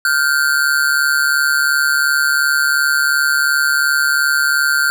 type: ring-modulated tone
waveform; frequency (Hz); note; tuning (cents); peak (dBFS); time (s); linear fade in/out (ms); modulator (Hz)
square; 1480; F#6; 0; -10; 0.05-4.9; 0; 71.4
effects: none